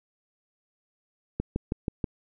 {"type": "click train", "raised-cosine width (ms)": 3, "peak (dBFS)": -14, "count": 5, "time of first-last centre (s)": [1.4, 2.042], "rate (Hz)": 6.23, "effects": []}